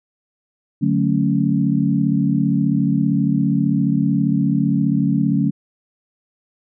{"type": "chord", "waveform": "sine", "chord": "D major seventh", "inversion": "none", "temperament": "equal", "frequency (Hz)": [146.83, 185, 220, 277.2], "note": ["D3", "F#3", "A3", "C#4"], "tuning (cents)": [0, 0, 0, 0], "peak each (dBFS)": -20, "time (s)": [0.81, 5.51], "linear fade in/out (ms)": 20, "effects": []}